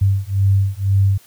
sine beating tone pair, 97 / 99 Hz, G2 / G2, -18 / +18 cents, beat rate 2 Hz, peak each -16 dBFS, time 0.01-1.18 s, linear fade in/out 10 ms, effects white hiss -49 dBFS RMS until 1.26 s

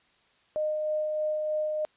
sine tone with tremolo, 613 Hz, D#5, 26 cents flat, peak -25 dBFS, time 0.56-1.85 s, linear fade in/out 0 ms, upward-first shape sine, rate 3.2 Hz, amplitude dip 25%, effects white hiss -65 dBFS RMS until 1.96 s + resampled to 8000 Hz

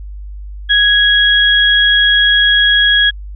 sine tone pair together, 1661.2 / 3309 Hz, G#6 / G#7, 0 / -7 cents, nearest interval octave, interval 1193 cents, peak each -10 dBFS, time 0.69-3.11 s, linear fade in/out 20 ms, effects added 50 Hz sine -25 dBFS peak until 3.35 s

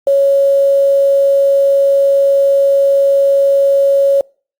sine tone with quantisation, 554.4 Hz, C#5, in tune, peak -7 dBFS, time 0.07-4.21 s, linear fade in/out 2 ms, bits 6, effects noise-tail reverb RT60 0.4 s tail -26 dB re dry + Opus 48 kbps

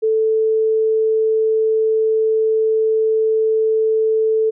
sine tone, 440 Hz, A4, in tune, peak -13 dBFS, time 0.02-4.51 s, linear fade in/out 20 ms, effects none

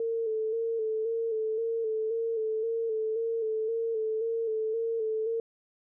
sine tone with vibrato, 447.4 Hz, A4, 29 cents sharp, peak -27 dBFS, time 0-5.4 s, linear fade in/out 2 ms, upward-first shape square, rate 1.9 Hz, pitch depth 36 cents each way, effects none

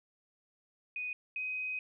sine tone pair in turn, 2489 / 2515 Hz, D#7 / D#7, 0 / +18 cents, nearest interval unison, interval 18 cents, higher second, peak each -35 / -34 dBFS, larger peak second, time 0.96-1.13 / 1.36-1.79 s, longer second, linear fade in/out 2 ms, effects none

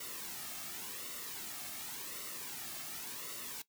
white noise with flanger, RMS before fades -44 dBFS, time 0-3.62 s, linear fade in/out 5 ms, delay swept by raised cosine 1.2 to 2.08 ms, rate 0.9 Hz, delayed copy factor -0.6, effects noise-tail reverb RT60 0.1 s tail -17 dB re dry

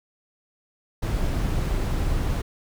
brown noise, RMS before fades -24 dBFS, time 1.02-2.42 s, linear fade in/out 10 ms, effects none

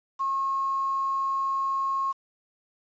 sine tone with quantisation, 1084 Hz, C#6, 39 cents flat, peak -24 dBFS, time 0.19-2.13 s, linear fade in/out 20 ms, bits 8, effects resampled to 16000 Hz

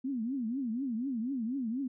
sine tone with vibrato, 246.9 Hz, B3, in tune, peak -31 dBFS, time 0.04-1.88 s, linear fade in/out 10 ms, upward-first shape triangle, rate 4.1 Hz, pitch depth 260 cents each way, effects none

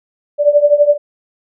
sine tone with tremolo, 585 Hz, D5, 7 cents flat, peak -3 dBFS, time 0.38-0.98 s, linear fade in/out 50 ms, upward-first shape triangle, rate 12 Hz, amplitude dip 90%, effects none

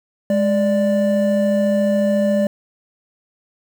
triangle tone pair together, 207.1 / 587.3 Hz, G#3 / D5, -5 / 0 cents, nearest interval octave + tritone, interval 1805 cents, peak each -15 dBFS, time 0.3-2.47 s, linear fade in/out 2 ms, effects 7-bit

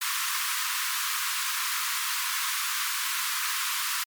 pink high-pass noise, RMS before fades -29 dBFS, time 0.01-4.04 s, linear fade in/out 10 ms, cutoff 990 Hz, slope 96 dB/octave, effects MP3 96 kbps

